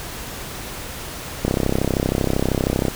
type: click train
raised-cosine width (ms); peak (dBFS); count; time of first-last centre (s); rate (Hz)
2; -5; 48; 1.45-2.883; 32.8
effects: pink hiss -32 dBFS RMS until 2.95 s